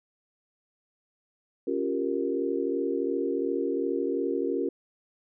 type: chord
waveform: sine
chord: G half-diminished seventh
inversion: second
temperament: equal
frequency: 277.2 / 349.2 / 392 / 466.2 Hz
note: Db4 / F4 / G4 / Bb4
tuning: 0 / 0 / 0 / 0 cents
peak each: -31 dBFS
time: 1.67-4.69 s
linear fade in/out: 5 ms
effects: none